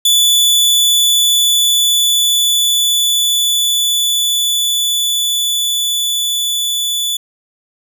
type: tone with level ramp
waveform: sawtooth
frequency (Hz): 3467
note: A7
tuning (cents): -26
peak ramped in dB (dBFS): -5 to -12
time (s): 0.05-7.17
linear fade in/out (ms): 5
effects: none